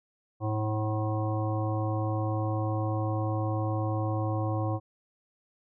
harmonic tone, 107.9 Hz, A2, 33 cents flat, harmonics 1 / 3 / 5 / 7 / 9 / 10, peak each -28 / -34 / -36 / -37 / -43 / -40 dBFS, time 0.4-4.8 s, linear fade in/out 50 ms, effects none

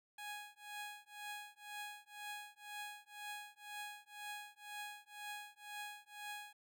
15% pulse tone with tremolo, 830.6 Hz, G#5, in tune, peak -37 dBFS, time 0.18-6.53 s, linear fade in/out 5 ms, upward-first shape triangle, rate 2 Hz, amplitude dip 100%, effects none

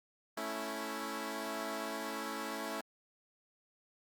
10% pulse chord, A major, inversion none, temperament equal, 220 / 277.2 / 329.6 Hz, A3 / C#4 / E4, 0 / 0 / 0 cents, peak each -34 dBFS, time 0.37-2.81 s, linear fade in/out 5 ms, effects Opus 48 kbps

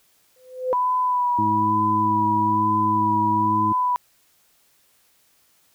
sine tone with exponential growth, 510 Hz, C5, 44 cents flat, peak -16 dBFS, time 0.36-0.73 s, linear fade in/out 2 ms, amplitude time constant 79 ms
sine tone with vibrato, 987.8 Hz, B5, in tune, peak -18 dBFS, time 0.73-3.96 s, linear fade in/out 0 ms, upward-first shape sine, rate 1.1 Hz, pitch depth 31 cents each way
harmonic tone, 106.5 Hz, G#2, 44 cents sharp, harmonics 1 / 2 / 3, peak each -29 / -27 / -26 dBFS, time 1.38-3.73 s, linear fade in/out 10 ms
effects white hiss -61 dBFS RMS until 5.74 s

